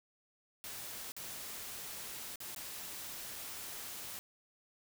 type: noise with dropouts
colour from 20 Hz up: white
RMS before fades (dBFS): -45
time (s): 0.64-4.19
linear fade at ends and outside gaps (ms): 0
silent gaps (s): 1.119-1.165 / 2.358-2.404 / 2.548-2.562 / 3.356-3.36
effects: none